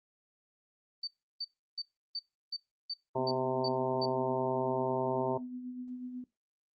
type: tone bursts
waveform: sine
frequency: 4581 Hz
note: D8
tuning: 44 cents flat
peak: -34 dBFS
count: 9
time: 1.03-4.057 s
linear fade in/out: 5 ms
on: 43 ms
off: 330 ms
type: harmonic tone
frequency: 130 Hz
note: C3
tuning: 11 cents flat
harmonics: 1 / 2 / 3 / 4 / 5 / 6 / 7 / 8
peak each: -40 / -46 / -34 / -40 / -35 / -43 / -35 / -46 dBFS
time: 3.15-5.38 s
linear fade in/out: 10 ms
type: tone with tremolo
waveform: sine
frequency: 250 Hz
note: B3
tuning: 21 cents sharp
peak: -37 dBFS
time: 3.18-6.24 s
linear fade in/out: 2 ms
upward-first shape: sine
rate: 8.1 Hz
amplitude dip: 45%
effects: noise-tail reverb RT60 0.2 s tail -19 dB re dry + Opus 24 kbps